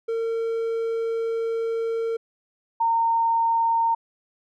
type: tone pair in turn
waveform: triangle / sine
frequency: 455.7 / 917.2 Hz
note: A#4 / A#5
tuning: -39 / -28 cents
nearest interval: octave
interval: 1211 cents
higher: second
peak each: -21 / -18 dBFS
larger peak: second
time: 0.08-2.17 / 2.8-3.95 s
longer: first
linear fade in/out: 10 ms
effects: none